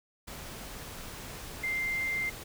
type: tone in noise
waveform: sine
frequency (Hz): 2093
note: C7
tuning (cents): 0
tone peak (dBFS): -29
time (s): 1.63-2.3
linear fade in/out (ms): 10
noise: pink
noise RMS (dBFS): -43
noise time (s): 0.27-2.44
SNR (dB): +11
effects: none